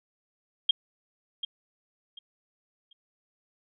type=tone with echo; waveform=sine; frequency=3226 Hz; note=G7; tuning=49 cents sharp; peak=-17 dBFS; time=0.69-0.71 s; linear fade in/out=5 ms; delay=740 ms; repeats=3; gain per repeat=-12 dB; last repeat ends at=2.93 s; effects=none